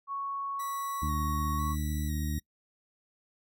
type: tone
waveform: sine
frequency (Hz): 1108.7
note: C#6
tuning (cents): 0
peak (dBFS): -32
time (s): 0.07-1.76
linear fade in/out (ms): 50
type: tone with vibrato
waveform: 5% pulse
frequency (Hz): 1922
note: B6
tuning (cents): -48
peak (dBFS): -33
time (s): 0.59-2.4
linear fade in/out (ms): 10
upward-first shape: square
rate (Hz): 1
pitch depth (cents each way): 30
type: harmonic tone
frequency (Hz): 75.8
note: D#2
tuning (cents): -45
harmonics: 1 / 2 / 3 / 4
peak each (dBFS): -31 / -36 / -38 / -41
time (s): 1.02-2.39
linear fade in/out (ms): 5
effects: noise-tail reverb RT60 0.1 s tail -25 dB re dry